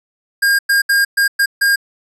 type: tone bursts at uneven times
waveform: square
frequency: 1615 Hz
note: G#6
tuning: 49 cents flat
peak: -11 dBFS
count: 6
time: 0.42-0.59 / 0.69-0.82 / 0.89-1.05 / 1.17-1.28 / 1.39-1.46 / 1.61-1.76 s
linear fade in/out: 10 ms
effects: resampled to 32000 Hz